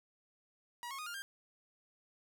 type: tone with pitch steps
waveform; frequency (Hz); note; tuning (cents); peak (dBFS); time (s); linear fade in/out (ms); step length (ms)
sawtooth; 960 / 1090.1 / 1237.8 / 1405.5 / 1596; B5 / C#6 / D#6 / F6 / G6; -49 / -29 / -9 / +11 / +31; -38; 0.83-1.22; 0; 78
effects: none